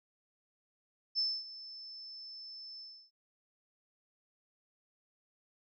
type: tone with ADSR envelope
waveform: sine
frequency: 5274 Hz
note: E8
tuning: in tune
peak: -28 dBFS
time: 1.15-3.11 s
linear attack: 35 ms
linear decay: 250 ms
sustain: -17 dB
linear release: 310 ms
effects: none